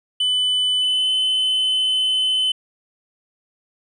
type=tone with pitch glide; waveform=triangle; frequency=3000 to 3038 Hz; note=F#7 to F#7; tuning=+23 to +45 cents; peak=-15 dBFS; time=0.2-2.52 s; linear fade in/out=5 ms; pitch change=+22 cents; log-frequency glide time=0.79-1.11 s; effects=resampled to 22050 Hz